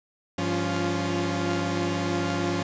sawtooth tone cluster, 100.1 / 173.3 / 279.5 / 349.7 Hz, G2 / F3 / C#4 / F4, +37 / -13 / +14 / +2 cents, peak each -28 / -26 / -26 / -26 dBFS, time 0.38-2.63 s, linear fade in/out 5 ms, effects resampled to 16000 Hz + 9-bit

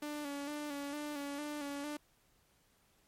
sawtooth tone with vibrato, 290 Hz, D4, 22 cents flat, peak -35 dBFS, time 0.02-1.97 s, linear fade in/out 5 ms, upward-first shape square, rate 2.2 Hz, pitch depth 39 cents each way, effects pink hiss -71 dBFS RMS until 3.07 s + MP3 64 kbps

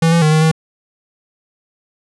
square tone with pitch steps, 164.1 / 168.3 / 154.2 / 156.5 / 159.4 Hz, E3 / E3 / D#3 / D#3 / D#3, -8 / +36 / -15 / +10 / +42 cents, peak -10 dBFS, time 0.02-0.515 s, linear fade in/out 5 ms, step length 99 ms, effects resampled to 24000 Hz

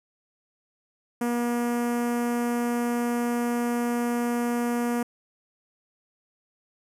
sawtooth tone with notch filter, 239.2 Hz, A#3, 45 cents sharp, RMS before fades -26 dBFS, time 1.21-5.03 s, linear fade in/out 5 ms, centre 3900 Hz, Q 0.61, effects resampled to 32000 Hz

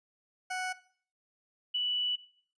20% pulse / sine tone pair in turn, 740 / 2960 Hz, F#5 / F#7, 0 / 0 cents, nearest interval 2 octaves, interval 2400 cents, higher second, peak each -28 dBFS, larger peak neither, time 0.5-0.73 / 1.74-2.16 s, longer second, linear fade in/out 10 ms, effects noise-tail reverb RT60 0.5 s tail -17 dB re dry + resampled to 22050 Hz

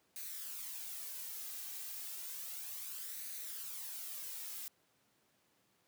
blue noise with flanger, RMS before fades -45 dBFS, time 0.16-4.68 s, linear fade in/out 0 ms, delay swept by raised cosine 0.47 to 2.57 ms, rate 0.32 Hz, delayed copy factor +0.5, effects pink hiss -74 dBFS RMS until 5.87 s + high-pass 150 Hz 12 dB/octave

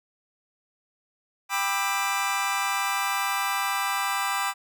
25% pulse chord, E minor seventh, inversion first, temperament just, 791.1 / 988.9 / 1186.7 / 1318.5 Hz, G5 / B5 / D6 / E6, +16 / +2 / +18 / 0 cents, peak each -26 / -26 / -25 / -30 dBFS, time 1.49-4.54 s, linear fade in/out 50 ms, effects none

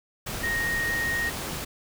sine tone in noise, 1864.7 Hz, A#6, in tune, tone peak -25 dBFS, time 0.43-1.3 s, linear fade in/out 10 ms, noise pink, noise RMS -33 dBFS, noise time 0.26-1.65 s, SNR +5 dB, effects none

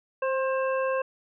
harmonic tone with a mistuned harmonic, 532 Hz, C5, 29 cents sharp, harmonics 1 / 2 / 3 / 5, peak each -25 / -31 / -35 / -39 dBFS, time 0.22-1.02 s, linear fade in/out 5 ms, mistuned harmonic 1, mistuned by -18 cents, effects none

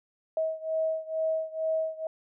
sine beating tone pair, 638 / 640.2 Hz, D#5 / D#5, +43 / +49 cents, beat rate 2.2 Hz, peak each -29 / -31 dBFS, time 0.37-2.07 s, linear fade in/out 2 ms, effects none

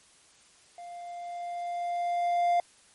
triangle tone with level ramp, 698.5 Hz, F5, in tune, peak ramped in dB -39 to -19 dBFS, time 0.78-2.6 s, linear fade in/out 2 ms, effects white hiss -59 dBFS RMS until 2.94 s + MP3 48 kbps

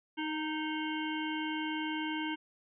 harmonic tone with a mistuned harmonic, 311.1 Hz, D#4, in tune, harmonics 1 / 3 / 5 / 7 / 9 / 10, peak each -35 / -40 / -42 / -43 / -45 / -45 dBFS, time 0.17-2.36 s, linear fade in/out 20 ms, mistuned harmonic 3, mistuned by -19 cents, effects none

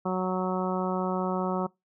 harmonic tone, 185 Hz, F#3, in tune, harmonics 1 / 2 / 3 / 4 / 5 / 6 / 7, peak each -29 / -32 / -34 / -35 / -36 / -37 / -37 dBFS, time 0.05-1.67 s, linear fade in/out 10 ms, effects noise-tail reverb RT60 0.2 s tail -24 dB re dry

